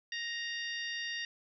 harmonic tone with a mistuned harmonic, 935 Hz, A#5, 5 cents sharp, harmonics 2 / 3 / 4 / 5 / 6, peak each -38 / -42 / -44 / -46 / -48 dBFS, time 0.12-1.25 s, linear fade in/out 2 ms, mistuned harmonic 4, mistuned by -36 cents, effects none

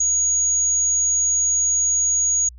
sine tone, 6700 Hz, G#8, 14 cents sharp, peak -16 dBFS, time 0-2.49 s, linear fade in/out 5 ms, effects added 60 Hz sine -39 dBFS peak until 2.58 s

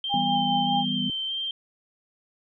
sine tone with vibrato, 3136 Hz, G7, in tune, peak -27 dBFS, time 0.04-1.51 s, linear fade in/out 2 ms, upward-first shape square, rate 1.6 Hz, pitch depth 12 cents each way
sine tone with tremolo, 808 Hz, G#5, 48 cents flat, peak -21 dBFS, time 0.09-0.85 s, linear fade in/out 50 ms, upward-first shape triangle, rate 4.8 Hz, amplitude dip 45%
sine chord, E minor, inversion none, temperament equal, 164.81 / 196 / 246.9 Hz, E3 / G3 / B3, 0 / 0 / 0 cents, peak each -33 / -30 / -29 dBFS, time 0.14-1.1 s, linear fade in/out 2 ms
effects none

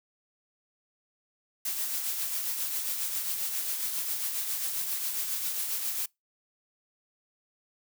blue noise with tremolo, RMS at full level -30 dBFS, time 1.65-6.06 s, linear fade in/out 5 ms, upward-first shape triangle, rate 7.4 Hz, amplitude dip 45%, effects noise-tail reverb RT60 0.2 s tail -26 dB re dry

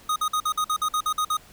square tone bursts, 1244.5 Hz, D#6, in tune, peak -22 dBFS, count 11, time 0.09-1.37 s, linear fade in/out 5 ms, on 70 ms, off 51 ms, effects pink hiss -51 dBFS RMS until 1.52 s

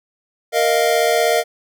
square chord, Bb suspended fourth, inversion none, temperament equal, 466.2 / 622.3 / 698.5 Hz, Bb4 / Eb5 / F5, 0 / 0 / 0 cents, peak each -19 dBFS, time 0.52-1.44 s, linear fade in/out 50 ms, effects none

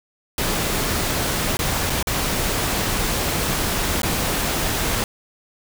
pink noise with dropouts, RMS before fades -22 dBFS, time 0.38-5.04 s, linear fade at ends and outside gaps 1 ms, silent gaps 1.57-1.591 / 1.898-1.902 / 2.027-2.071 / 4.018-4.032 s, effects none

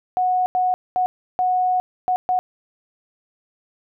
sine tone bursts at uneven times, 734 Hz, F#5, 14 cents flat, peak -16 dBFS, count 6, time 0.17-0.46 / 0.55-0.74 / 0.96-1.06 / 1.39-1.8 / 2.08-2.16 / 2.29-2.39 s, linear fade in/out 0 ms, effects none

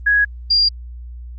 sine tone pair in turn, 1664 / 4783 Hz, G#6 / D8, +3 / +31 cents, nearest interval octave + tritone, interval 1828 cents, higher second, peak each -11 dBFS, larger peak neither, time 0.06-0.25 / 0.5-0.69 s, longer neither, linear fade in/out 10 ms, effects added 60 Hz sine -30 dBFS peak until 1.38 s + Opus 32 kbps

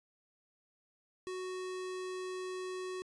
square tone, 370 Hz, F#4, in tune, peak -39 dBFS, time 1.27-3.02 s, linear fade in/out 0 ms, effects resampled to 22050 Hz

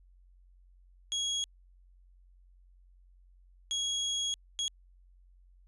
30% pulse tone bursts at uneven times, 3313 Hz, G#7, 5 cents flat, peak -27 dBFS, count 3, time 1.12-1.44 / 3.71-4.34 / 4.59-4.68 s, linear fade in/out 0 ms, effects added 45 Hz sine -57 dBFS peak until 5.67 s + resampled to 24000 Hz

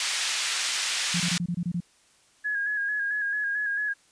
pink band-pass noise, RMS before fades -28 dBFS, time 0-1.38 s, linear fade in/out 2 ms, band 2200 to 8200 Hz, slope 12 dB/octave
sine tone bursts, 174 Hz, F3, 6 cents flat, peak -25 dBFS, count 8, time 1.14-1.804 s, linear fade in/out 5 ms, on 62 ms, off 24 ms
sine tone with vibrato, 1661.2 Hz, G#6, in tune, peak -25 dBFS, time 2.44-3.94 s, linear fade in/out 20 ms, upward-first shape square, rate 4.5 Hz, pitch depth 34 cents each way
effects white hiss -61 dBFS RMS until 4.11 s + resampled to 22050 Hz

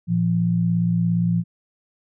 sine tone pair together, 114.74 / 172 Hz, A#2 / F3, -27 / -26 cents, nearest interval perfect fifth, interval 701 cents, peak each -23 / -18 dBFS, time 0.07-1.44 s, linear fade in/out 50 ms, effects none

